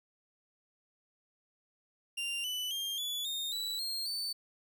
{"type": "tone with pitch steps", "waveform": "40% pulse", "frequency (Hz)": [2787, 2987, 3201, 3431, 3677, 3941, 4224, 4527], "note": ["F7", "F#7", "G7", "A7", "A#7", "B7", "C8", "C#8"], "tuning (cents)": [-4, 16, 36, -44, -24, -4, 16, 36], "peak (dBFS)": -33, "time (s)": [2.17, 4.33], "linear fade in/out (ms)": 10, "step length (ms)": 270, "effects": []}